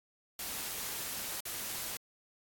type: noise with dropouts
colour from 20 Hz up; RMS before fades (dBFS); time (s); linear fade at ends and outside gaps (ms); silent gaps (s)
white; -39; 0.39-1.97; 2; 1.405-1.453
effects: AAC 64 kbps